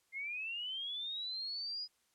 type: linear sweep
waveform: sine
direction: up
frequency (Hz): 2093 to 4978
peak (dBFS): -38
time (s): 0.12-1.88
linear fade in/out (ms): 50
effects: white hiss -75 dBFS RMS until 2.14 s + low-pass 11000 Hz 12 dB/octave